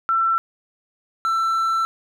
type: tone pair in turn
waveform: sine / triangle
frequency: 1342 / 1336.5 Hz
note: E6 / E6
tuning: +31 / +23 cents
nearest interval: unison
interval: 8 cents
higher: first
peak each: -16 dBFS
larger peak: neither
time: 0.09-0.38 / 1.25-1.85 s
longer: second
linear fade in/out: 0 ms
effects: none